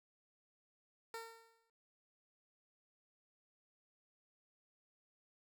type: tone with exponential decay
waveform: 15% pulse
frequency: 455.6 Hz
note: A#4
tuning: 40 cents flat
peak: -36 dBFS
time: 1.14-1.7 s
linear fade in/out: 1 ms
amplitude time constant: 120 ms
effects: none